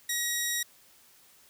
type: tone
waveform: 10% pulse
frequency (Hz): 1900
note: A#6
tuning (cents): +33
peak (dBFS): -19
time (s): 0.09-0.63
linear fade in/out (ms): 5
effects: white hiss -59 dBFS RMS until 1.49 s